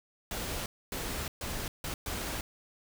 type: noise bursts at uneven times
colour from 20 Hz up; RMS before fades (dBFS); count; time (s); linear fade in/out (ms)
pink; -36; 5; 0.31-0.66 / 0.92-1.28 / 1.41-1.68 / 1.84-1.94 / 2.06-2.41; 2
effects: none